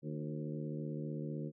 harmonic tone with a mistuned harmonic, 75.7 Hz, D#2, 47 cents flat, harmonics 2 / 3 / 4 / 5 / 6 / 7, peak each -40 / -44 / -46 / -48 / -50 / -51 dBFS, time 0.02-1.52 s, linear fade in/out 50 ms, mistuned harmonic 5, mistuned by -55 cents, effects none

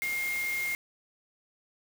sine tone in noise, 2128 Hz, C7, 29 cents sharp, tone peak -29 dBFS, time 0.02-0.75 s, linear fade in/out 0 ms, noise white, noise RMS -40 dBFS, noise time 0.02-0.75 s, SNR +8 dB, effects none

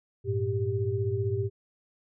sine tone cluster, 99.3 / 114.8 / 393.2 Hz, G2 / A#2 / G4, +23 / -26 / +5 cents, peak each -30 dBFS, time 0.24-1.5 s, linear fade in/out 50 ms, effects none

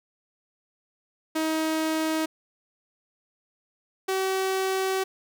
sawtooth tone pair in turn, 316.8 / 381 Hz, D#4 / G4, +31 / -49 cents, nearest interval minor third, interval 320 cents, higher second, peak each -20 dBFS, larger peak neither, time 1.35-2.26 / 4.08-5.04 s, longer second, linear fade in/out 10 ms, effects none

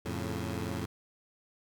15% pulse chord, F augmented, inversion none, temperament equal, 87.31 / 110 / 138.59 Hz, F2 / A2 / C#3, 0 / 0 / 0 cents, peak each -30 / -31 / -35 dBFS, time 0.05-0.86 s, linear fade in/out 10 ms, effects none

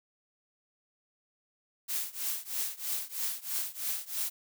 blue noise with tremolo, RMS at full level -31 dBFS, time 1.88-4.3 s, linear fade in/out 20 ms, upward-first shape triangle, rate 3.1 Hz, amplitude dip 95%, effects none

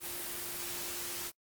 sine tone in noise, 349.2 Hz, F4, in tune, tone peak -50 dBFS, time 0-1.32 s, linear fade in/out 50 ms, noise white, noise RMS -39 dBFS, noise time 0-1.32 s, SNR -14 dB, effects noise-tail reverb RT60 0.1 s tail -24 dB re dry + Opus 24 kbps

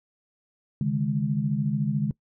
sine chord, C# suspended second, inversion none, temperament equal with one note detuned, 138.59 / 152.45 / 207.7 Hz, C#3 / D#3 / G#3, 0 / -35 / 0 cents, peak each -27 dBFS, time 0.81-2.11 s, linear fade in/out 2 ms, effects noise-tail reverb RT60 0.1 s tail -21 dB re dry

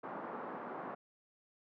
white band-pass noise, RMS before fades -44 dBFS, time 0.03-0.95 s, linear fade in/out 10 ms, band 180 to 1200 Hz, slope 24 dB/octave, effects none

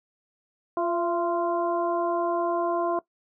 harmonic tone with a mistuned harmonic, 347.1 Hz, F4, 11 cents flat, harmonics 1 / 2 / 3 / 4, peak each -27 / -27 / -30 / -41 dBFS, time 0.77-2.99 s, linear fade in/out 2 ms, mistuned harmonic 2, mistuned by -42 cents, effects noise-tail reverb RT60 0.1 s tail -19 dB re dry

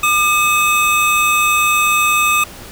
square tone pair together, 1208 / 2560 Hz, D6 / D#7, +48 / +49 cents, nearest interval octave + minor second, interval 1301 cents, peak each -15 dBFS, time 0.03-2.44 s, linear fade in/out 5 ms, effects pink hiss -35 dBFS RMS until 2.71 s

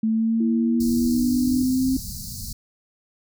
sine exponential sweep, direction up, 220 to 263.8 Hz, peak -18 dBFS, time 0.03-1.97 s, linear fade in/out 5 ms
sine tone with pitch glide, 329.6 to 297.1 Hz, E4 to D4, 0 to +20 cents, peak -26 dBFS, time 0.4-1.63 s, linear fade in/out 5 ms, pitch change -180 cents, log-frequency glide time 1.07-1.27 s
pink band-stop noise, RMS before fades -33 dBFS, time 0.8-2.53 s, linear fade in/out 5 ms, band 230 to 4200 Hz, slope 96 dB/octave
effects none

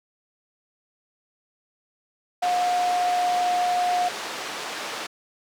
pink band-pass noise, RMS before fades -33 dBFS, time 2.42-5.07 s, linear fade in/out 10 ms, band 490 to 5900 Hz, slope 12 dB/octave
sine tone, 717 Hz, F5, 45 cents sharp, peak -20 dBFS, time 2.42-4.09 s, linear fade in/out 10 ms
effects none

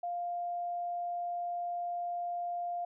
sine tone, 700 Hz, F5, 4 cents sharp, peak -33 dBFS, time 0.03-2.85 s, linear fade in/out 5 ms, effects none

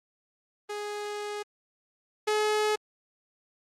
sawtooth tone pair in turn, 415.3 / 425.3 Hz, G#4 / G#4, 0 / +41 cents, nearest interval unison, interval 41 cents, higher second, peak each -29 / -20 dBFS, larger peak second, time 0.69-1.43 / 2.27-2.76 s, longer first, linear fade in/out 10 ms, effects low-pass 9000 Hz 12 dB/octave + Opus 32 kbps

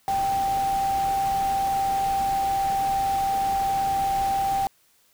sine tone in noise, 784 Hz, G5, in tune, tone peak -21 dBFS, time 0.08-4.67 s, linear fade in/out 0 ms, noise pink, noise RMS -36 dBFS, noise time 0.08-4.67 s, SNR +12 dB, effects white hiss -62 dBFS RMS until 5.13 s

